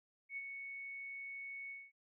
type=tone with ADSR envelope; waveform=sine; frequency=2217 Hz; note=C#7; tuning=in tune; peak=-39 dBFS; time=0.29-1.92 s; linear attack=80 ms; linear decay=38 ms; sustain=-5 dB; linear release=220 ms; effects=none